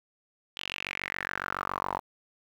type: tone with band-pass filter sweep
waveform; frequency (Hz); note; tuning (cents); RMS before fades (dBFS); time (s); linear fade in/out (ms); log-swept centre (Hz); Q
sawtooth; 47.17; F#1; +34; -35; 0.56-2; 20; 3200 to 900; 5
effects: 9-bit